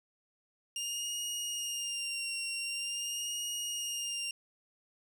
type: tone with vibrato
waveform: 20% pulse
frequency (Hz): 2810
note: F7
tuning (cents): +10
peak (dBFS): -29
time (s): 0.76-4.31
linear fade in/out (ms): 2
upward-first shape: sine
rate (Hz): 0.45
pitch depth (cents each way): 37
effects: 11-bit